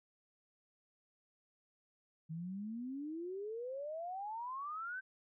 sine exponential sweep, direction up, 155.56 to 1568 Hz, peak -40 dBFS, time 2.29-5.01 s, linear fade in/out 20 ms, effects none

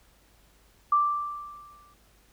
sine tone with exponential decay, 1174.7 Hz, D6, in tune, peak -17 dBFS, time 0.92-1.94 s, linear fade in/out 5 ms, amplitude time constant 220 ms, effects added 51 Hz sine -62 dBFS peak until 2.32 s + pink hiss -62 dBFS RMS until 2.32 s

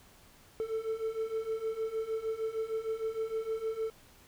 triangle beating tone pair, 440 / 446.5 Hz, A4 / A4, 0 / +25 cents, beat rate 6.5 Hz, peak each -35 / -32 dBFS, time 0.6-3.9 s, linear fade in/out 0 ms, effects pink hiss -59 dBFS RMS until 4.27 s

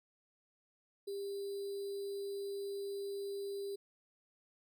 sine tone with sample-and-hold, 398.2 Hz, G4, 27 cents sharp, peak -38 dBFS, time 1.07-3.76 s, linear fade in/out 10 ms, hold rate 4410 Hz, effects none

